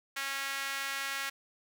sawtooth tone with high-pass filter, 274.2 Hz, C#4, 19 cents flat, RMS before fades -36 dBFS, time 0.16-1.3 s, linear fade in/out 10 ms, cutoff 1700 Hz, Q 1.6, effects none

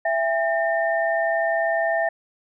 sine tone cluster, 665 / 805 / 1812 Hz, E5 / G5 / A#6, +15 / +46 / -50 cents, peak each -21 / -27 / -25 dBFS, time 0.05-2.09 s, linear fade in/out 5 ms, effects none

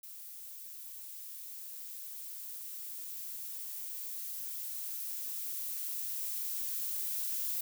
violet noise with level ramp, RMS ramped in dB -48 to -35 dBFS, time 0.03-7.61 s, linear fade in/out 5 ms, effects none

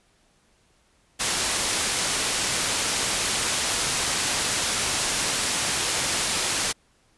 white low-pass noise, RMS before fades -25 dBFS, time 1.19-6.73 s, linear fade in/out 20 ms, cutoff 9400 Hz, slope 12 dB/octave, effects pink hiss -63 dBFS RMS until 7.17 s + resampled to 24000 Hz

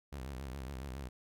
sawtooth tone with vibrato, 66.6 Hz, C2, 31 cents sharp, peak -37 dBFS, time 0.12-1.09 s, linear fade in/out 10 ms, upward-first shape sine, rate 7.2 Hz, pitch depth 130 cents each way, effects none

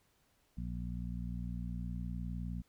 harmonic tone, 59.6 Hz, A#1, 39 cents sharp, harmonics 1 / 2 / 3 / 4, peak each -40 / -44 / -42 / -48 dBFS, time 0.57-2.62 s, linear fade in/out 10 ms, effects pink hiss -73 dBFS RMS until 2.68 s

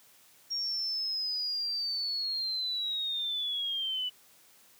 sine linear sweep, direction down, 5588 to 2960 Hz, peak -30 dBFS, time 0.5-4.1 s, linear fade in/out 20 ms, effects white hiss -60 dBFS RMS until 4.79 s + high-pass 100 Hz 12 dB/octave

